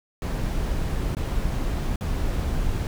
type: noise with dropouts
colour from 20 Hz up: brown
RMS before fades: -25 dBFS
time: 0.22-2.87 s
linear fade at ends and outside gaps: 1 ms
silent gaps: 1.15-1.168 / 1.959-2.009 s
effects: none